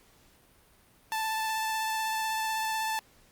sawtooth tone with vibrato, 880 Hz, A5, in tune, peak -25 dBFS, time 1.12-2.99 s, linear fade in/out 0 ms, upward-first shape sine, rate 16 Hz, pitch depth 12 cents each way, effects pink hiss -61 dBFS RMS until 3.31 s + Opus 48 kbps

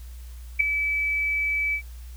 sine tone with ADSR envelope, 2300 Hz, D7, 37 cents flat, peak -12 dBFS, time 0.59-1.82 s, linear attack 16 ms, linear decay 3 ms, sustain -10 dB, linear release 81 ms, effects added 60 Hz sine -37 dBFS peak until 2.16 s + white hiss -54 dBFS RMS until 2.16 s

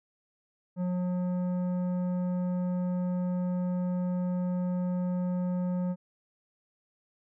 sine tone with tanh clipping, 180 Hz, F#3, 47 cents flat, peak -29 dBFS, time 0.76-5.96 s, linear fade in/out 50 ms, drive 11 dB, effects none

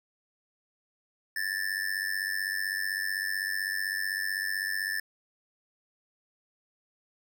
square tone with amplitude modulation, 1760 Hz, A6, in tune, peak -26 dBFS, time 1.36-5 s, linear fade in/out 5 ms, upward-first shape sine, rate 95.8 Hz, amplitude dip 90%, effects none

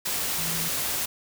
sine tone in noise, 164.81 Hz, E3, in tune, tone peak -35 dBFS, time 0.38-0.69 s, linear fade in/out 10 ms, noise white, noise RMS -28 dBFS, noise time 0.05-1.06 s, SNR -10 dB, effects none

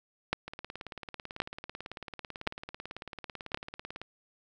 two click trains, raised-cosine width 0.3 ms, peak -24 / -11 dBFS, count 65 / 4, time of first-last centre 0.48-4.016 / 0.33-3.545 s, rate 18.1 / 0.933 Hz, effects none

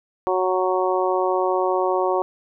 harmonic tone, 185 Hz, F#3, in tune, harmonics 2 / 3 / 4 / 5 / 6, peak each -22 / -24 / -25 / -26 / -27 dBFS, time 0.27-2.22 s, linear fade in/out 0 ms, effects none

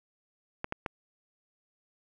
clicks, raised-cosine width 0.5 ms, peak -17 dBFS, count 3, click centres 0.644 / 0.724 / 0.862 s, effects none

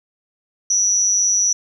sine tone with amplitude modulation, 5870 Hz, F#8, 15 cents flat, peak -10 dBFS, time 0.7-1.53 s, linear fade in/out 5 ms, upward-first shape sine, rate 204 Hz, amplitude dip 85%, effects 8-bit

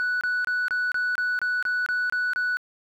sine tone bursts, 1480 Hz, F#6, in tune, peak -20 dBFS, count 11, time 0-2.57 s, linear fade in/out 0 ms, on 210 ms, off 26 ms, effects tanh soft clip ceiling -21 dBFS + 10-bit

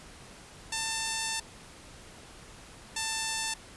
5% pulse tone pair in turn, 893 / 889.6 Hz, A5 / A5, +25 / +19 cents, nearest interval unison, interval 6 cents, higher first, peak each -18 dBFS, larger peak neither, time 0.72-1.4 / 2.96-3.54 s, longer first, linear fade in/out 5 ms, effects pink hiss -50 dBFS RMS until 3.76 s + resampled to 24000 Hz

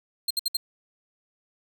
sawtooth tone bursts, 4186 Hz, C8, in tune, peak -20 dBFS, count 4, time 0.28-0.57 s, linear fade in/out 5 ms, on 26 ms, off 62 ms, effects none

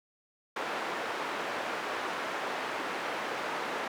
white band-pass noise, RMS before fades -35 dBFS, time 0.56-3.88 s, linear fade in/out 5 ms, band 330 to 1500 Hz, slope 12 dB/octave, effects none

